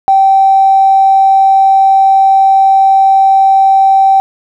triangle tone with tanh clipping, 776 Hz, G5, 18 cents flat, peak -3 dBFS, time 0.08-4.2 s, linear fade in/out 0 ms, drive 2 dB, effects none

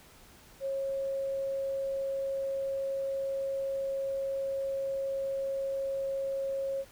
sine tone, 544 Hz, C#5, 33 cents flat, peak -30 dBFS, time 0.6-6.85 s, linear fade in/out 50 ms, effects pink hiss -56 dBFS RMS until 6.91 s

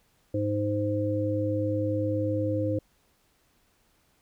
harmonic tone, 103.83 Hz, G#2, in tune, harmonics 1 / 3 / 5, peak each -29 / -29 / -29 dBFS, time 0.34-2.79 s, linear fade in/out 5 ms, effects pink hiss -67 dBFS RMS until 4.21 s

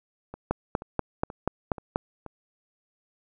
two click trains, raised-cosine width 1 ms, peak -10 / -24 dBFS, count 7 / 5, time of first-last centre 0.51-1.959 / 0.34-2.263 s, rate 4.14 / 2.08 Hz, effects none

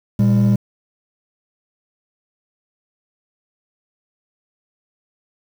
triangle tone pair together, 117.66 / 200.3 Hz, A#2 / G3, +17 / +38 cents, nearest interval major sixth, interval 921 cents, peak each -11 dBFS, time 0.19-0.56 s, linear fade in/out 5 ms, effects tanh soft clip ceiling -6 dBFS + 7-bit

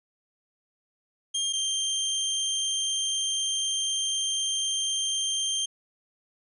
25% pulse tone pair in turn, 3203 / 3166 Hz, G7 / G7, +37 / +17 cents, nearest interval unison, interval 20 cents, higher first, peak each -22 dBFS, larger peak neither, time 1.34-1.53 / 1.53-5.66 s, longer second, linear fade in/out 10 ms, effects resampled to 32000 Hz

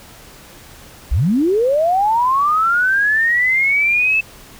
sine linear sweep, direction up, 44.44 to 2637 Hz, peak -12 dBFS, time 1.11-4.21 s, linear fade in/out 10 ms, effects pink hiss -41 dBFS RMS until 4.59 s

